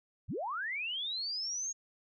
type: linear sweep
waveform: sine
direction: up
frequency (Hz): 49.71 to 6645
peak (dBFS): -34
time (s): 0.28-1.73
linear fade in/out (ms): 20
effects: none